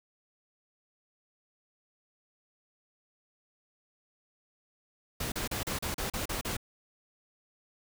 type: noise bursts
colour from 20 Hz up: pink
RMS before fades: -34 dBFS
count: 9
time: 5.2-6.568 s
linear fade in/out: 5 ms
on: 120 ms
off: 36 ms
effects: none